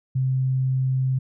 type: tone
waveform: sine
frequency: 130.81 Hz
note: C3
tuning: in tune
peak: -19 dBFS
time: 0.15-1.19 s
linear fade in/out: 10 ms
effects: none